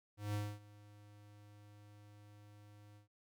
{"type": "tone with ADSR envelope", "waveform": "square", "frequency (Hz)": 103.83, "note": "G#2", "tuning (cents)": 0, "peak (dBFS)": -36, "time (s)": [0.17, 3.08], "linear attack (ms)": 170, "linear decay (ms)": 250, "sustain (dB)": -22, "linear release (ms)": 120, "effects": []}